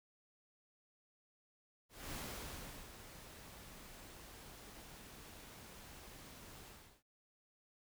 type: noise with ADSR envelope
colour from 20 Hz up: pink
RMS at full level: -45 dBFS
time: 1.89-7.03 s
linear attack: 250 ms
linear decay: 750 ms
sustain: -10 dB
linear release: 360 ms
effects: none